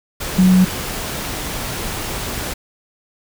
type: tone in noise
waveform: sine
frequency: 185 Hz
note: F#3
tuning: in tune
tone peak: -8 dBFS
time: 0.38-0.65 s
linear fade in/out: 10 ms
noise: pink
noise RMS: -25 dBFS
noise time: 0.2-2.54 s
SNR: +14 dB
effects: none